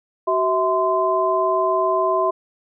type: tone cluster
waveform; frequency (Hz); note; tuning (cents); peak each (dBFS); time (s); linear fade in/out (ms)
sine; 377.3 / 650 / 1033; F#4 / E5 / C6; +34 / -24 / -22; -22 / -20 / -20; 0.27-2.31; 10
effects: none